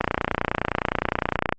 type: click train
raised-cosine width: 0.5 ms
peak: -5 dBFS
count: 46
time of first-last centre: 0.01-1.525 s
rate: 29.7 Hz
effects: Opus 32 kbps